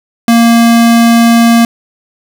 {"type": "tone", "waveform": "square", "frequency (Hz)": 232.4, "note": "A#3", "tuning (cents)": -5, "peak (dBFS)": -4, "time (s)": [0.28, 1.65], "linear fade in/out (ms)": 2, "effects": []}